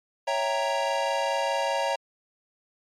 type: chord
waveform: square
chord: C# diminished seventh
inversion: none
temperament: equal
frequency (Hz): 554.4 / 659.3 / 784 / 932.3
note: C#5 / E5 / G5 / Bb5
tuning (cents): 0 / 0 / 0 / 0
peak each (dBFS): -29 / -32 / -33 / -29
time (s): 0.27-1.96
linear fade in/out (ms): 10
effects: low-pass 6000 Hz 12 dB/octave + MP3 96 kbps